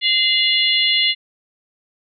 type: harmonic tone with a mistuned harmonic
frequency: 690 Hz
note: F5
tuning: 21 cents flat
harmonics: 3 / 4 / 5 / 6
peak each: -20 / -18 / -19 / -21 dBFS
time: 0.01-1.15 s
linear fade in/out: 50 ms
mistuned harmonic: 4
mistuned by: +64 cents
effects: none